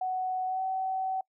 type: tone with pitch glide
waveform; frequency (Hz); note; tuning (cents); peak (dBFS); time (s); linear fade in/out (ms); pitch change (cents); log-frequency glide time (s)
sine; 744 to 758.3; F#5 to F#5; +9 to +42; -28; 0.01-1.21; 5; +33; 0.46-0.62
effects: noise-tail reverb RT60 0.1 s tail -25 dB re dry